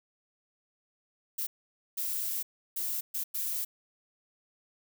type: noise bursts at uneven times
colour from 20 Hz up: violet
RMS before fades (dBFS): -33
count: 5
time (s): 1.38-1.47 / 1.97-2.43 / 2.76-3.01 / 3.14-3.24 / 3.34-3.65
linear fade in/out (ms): 10
effects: none